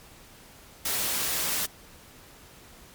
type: noise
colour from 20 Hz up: white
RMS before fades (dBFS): -28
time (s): 0.85-1.66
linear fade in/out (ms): 5
effects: pink hiss -51 dBFS RMS until 2.94 s + MP3 96 kbps